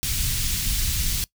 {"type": "band-stop noise", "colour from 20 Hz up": "pink", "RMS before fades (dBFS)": -24, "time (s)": [0.03, 1.24], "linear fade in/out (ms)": 0, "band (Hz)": [110, 3500], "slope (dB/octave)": 12, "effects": ["noise-tail reverb RT60 0.1 s tail -21 dB re dry"]}